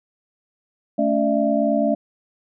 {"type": "tone cluster", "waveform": "sine", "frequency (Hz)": [219.8, 283.7, 598, 667], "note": ["A3", "C#4", "D5", "E5"], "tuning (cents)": [-2, 40, 31, 20], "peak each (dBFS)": -22, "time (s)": [0.98, 1.95], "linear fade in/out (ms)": 10, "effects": []}